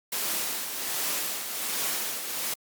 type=noise with tremolo; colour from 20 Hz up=white; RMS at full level=-28 dBFS; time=0.12-2.54 s; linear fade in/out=5 ms; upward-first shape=triangle; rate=1.3 Hz; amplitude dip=55%; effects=high-pass 200 Hz 12 dB/octave + Opus 48 kbps